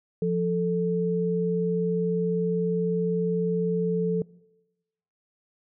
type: tone pair together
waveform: sine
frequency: 174.61 / 440 Hz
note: F3 / A4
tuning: 0 / 0 cents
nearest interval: octave + major third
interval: 1600 cents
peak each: -25 dBFS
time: 0.22-4.22 s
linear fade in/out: 2 ms
effects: noise-tail reverb RT60 1.0 s tail -23 dB re dry